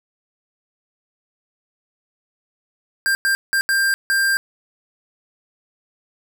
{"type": "tone bursts at uneven times", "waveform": "square", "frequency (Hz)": 1589, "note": "G6", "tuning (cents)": 23, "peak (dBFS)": -16, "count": 5, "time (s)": [[3.06, 3.15], [3.25, 3.35], [3.53, 3.61], [3.69, 3.94], [4.1, 4.37]], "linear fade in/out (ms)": 0, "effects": []}